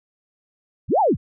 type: linear two-way sweep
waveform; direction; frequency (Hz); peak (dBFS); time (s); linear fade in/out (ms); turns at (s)
sine; up then down; 32.55 to 911 to 32.55; -14; 0.88-1.17; 50; 1
effects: none